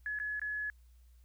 sine tone with dropouts, 1699 Hz, G#6, 39 cents sharp, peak -34 dBFS, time 0.06-0.7 s, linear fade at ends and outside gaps 1 ms, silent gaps 0.189-0.199 / 0.396-0.416 s, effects added 60 Hz sine -57 dBFS peak until 1.24 s + white hiss -75 dBFS RMS until 1.24 s

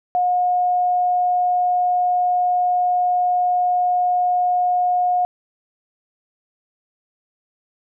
sine tone, 720 Hz, F#5, 47 cents flat, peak -15 dBFS, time 0.15-5.25 s, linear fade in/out 0 ms, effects none

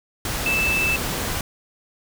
sine tone in noise, 2637 Hz, E7, in tune, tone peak -19 dBFS, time 0.46-0.96 s, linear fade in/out 2 ms, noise pink, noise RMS -26 dBFS, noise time 0.25-1.41 s, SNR +4 dB, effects none

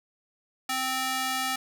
square tone with high-pass filter, 260.5 Hz, C4, 7 cents flat, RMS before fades -29 dBFS, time 0.69-1.56 s, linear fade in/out 5 ms, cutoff 920 Hz, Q 0.64, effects none

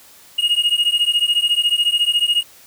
triangle beating tone pair, 2860 / 2874 Hz, F7 / F7, +41 / +49 cents, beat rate 14 Hz, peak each -16 dBFS, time 0.38-2.43 s, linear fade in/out 10 ms, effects white hiss -46 dBFS RMS until 2.66 s

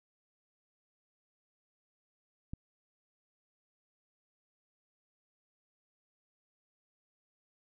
click, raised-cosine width 5 ms, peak -27 dBFS, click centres 2.535 s, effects none

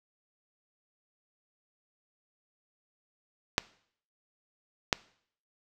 clicks, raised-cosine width 0.2 ms, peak -5 dBFS, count 2, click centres 3.581 / 4.928 s, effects noise-tail reverb RT60 0.6 s tail -21 dB re dry

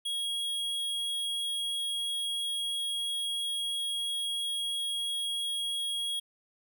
square tone, 3301 Hz, G#7, 11 cents flat, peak -31 dBFS, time 0.05-6.2 s, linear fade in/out 10 ms, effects none

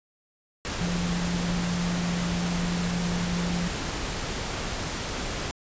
sine tone in noise, 174.61 Hz, F3, in tune, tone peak -26 dBFS, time 0.81-3.68 s, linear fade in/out 0 ms, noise pink, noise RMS -31 dBFS, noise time 0.65-5.51 s, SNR +2 dB, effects resampled to 16000 Hz

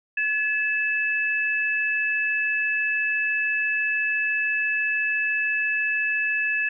sine tone pair together, 1707 / 2621 Hz, G#6 / E7, +47 / -11 cents, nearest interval perfect fifth, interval 742 cents, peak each -24 dBFS, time 0.17-6.69 s, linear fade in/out 5 ms, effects none

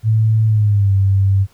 sine tone with pitch glide, 110.1 to 97.52 Hz, A2 to G2, +2 to -8 cents, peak -10 dBFS, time 0.03-1.47 s, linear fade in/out 50 ms, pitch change -210 cents, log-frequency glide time 0.46-0.93 s, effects pink hiss -54 dBFS RMS until 1.53 s

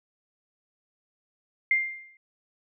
sine tone with exponential decay, 2104 Hz, C7, 9 cents sharp, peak -17 dBFS, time 1.71-2.17 s, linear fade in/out 2 ms, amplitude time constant 100 ms, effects none

